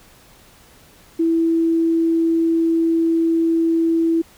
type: tone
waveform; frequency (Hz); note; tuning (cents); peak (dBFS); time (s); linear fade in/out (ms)
sine; 329.6; E4; 0; -14; 1.19-4.22; 10
effects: pink hiss -49 dBFS RMS until 4.37 s